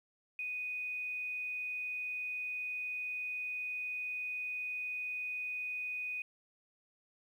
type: tone with quantisation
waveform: sine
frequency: 2487 Hz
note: D#7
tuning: 1 cent flat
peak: -36 dBFS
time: 0.39-6.22 s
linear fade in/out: 2 ms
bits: 11
effects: none